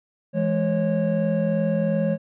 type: tone cluster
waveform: triangle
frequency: 166.8 / 209.6 / 549 Hz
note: E3 / G#3 / C#5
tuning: +21 / +16 / -17 cents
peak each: -22 dBFS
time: 0.33-2.18 s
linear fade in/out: 50 ms
effects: resampled to 8000 Hz